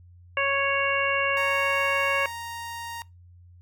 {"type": "harmonic tone", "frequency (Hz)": 554, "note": "C#5", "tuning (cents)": -1, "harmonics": [1, 2, 3, 4, 5], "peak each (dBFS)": [-28, -28, -28, -28, -28], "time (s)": [0.37, 2.26], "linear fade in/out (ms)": 2}
{"type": "tone", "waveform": "sawtooth", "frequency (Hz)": 932.3, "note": "A#5", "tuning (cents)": 0, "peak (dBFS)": -30, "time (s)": [1.37, 3.02], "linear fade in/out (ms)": 0}
{"effects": ["noise-tail reverb RT60 0.2 s tail -21 dB re dry", "added 88 Hz sine -48 dBFS peak until 3.61 s"]}